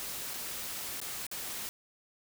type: noise with dropouts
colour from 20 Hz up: white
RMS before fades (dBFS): -39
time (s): 0-1.69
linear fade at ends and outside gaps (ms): 0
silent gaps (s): 0.336-0.34 / 1.002-1.015 / 1.267-1.314
effects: none